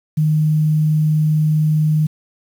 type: tone with quantisation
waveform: sine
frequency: 154.1 Hz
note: D#3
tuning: 16 cents flat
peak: -12 dBFS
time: 0.17-2.07 s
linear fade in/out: 10 ms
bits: 7
effects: none